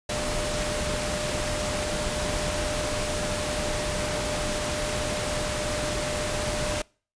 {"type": "tone in noise", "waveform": "sine", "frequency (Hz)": 601, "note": "D5", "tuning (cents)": 40, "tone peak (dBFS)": -31, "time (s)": [0.09, 6.82], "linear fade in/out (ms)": 5, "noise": "pink", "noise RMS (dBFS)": -29, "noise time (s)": [0.09, 6.82], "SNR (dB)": -5, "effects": ["noise-tail reverb RT60 0.4 s tail -25 dB re dry", "resampled to 22050 Hz"]}